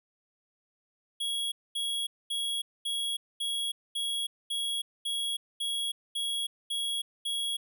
square tone bursts, 3322 Hz, G#7, in tune, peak -30 dBFS, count 12, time 1.2-7.57 s, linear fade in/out 10 ms, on 320 ms, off 230 ms, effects none

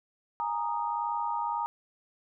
sine chord, Ab suspended second, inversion none, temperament equal with one note detuned, 830.6 / 932.3 / 1238.8 Hz, Ab5 / Bb5 / Eb6, 0 / 0 / -8 cents, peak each -35 / -30 / -36 dBFS, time 0.4-1.66 s, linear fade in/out 0 ms, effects none

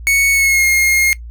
45% pulse tone with pitch glide, 2217 to 2140 Hz, C#7 to C7, 0 to +38 cents, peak -10 dBFS, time 0.07-1.13 s, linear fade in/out 0 ms, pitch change -62 cents, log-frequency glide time 0.32-0.65 s, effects noise-tail reverb RT60 0.1 s tail -19 dB re dry + added 58 Hz sine -28 dBFS peak until 1.3 s

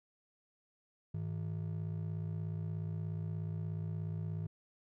triangle ring-modulated tone, 130.5 Hz, C3, 4 cents flat, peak -31 dBFS, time 1.14-4.47 s, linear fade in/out 5 ms, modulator 28.4 Hz, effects none

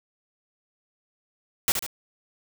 white noise with echo, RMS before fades -21 dBFS, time 1.68-1.72 s, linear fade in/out 0 ms, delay 72 ms, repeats 2, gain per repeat -6 dB, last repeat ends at 1.864 s, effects none

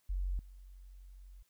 sine tone with level steps, 46 Hz, F#1, 9 cents flat, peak -32 / -50 dBFS, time 0.09-1.43 s, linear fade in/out 10 ms, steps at 0.39 s, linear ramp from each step 2 ms, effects white hiss -75 dBFS RMS until 1.49 s

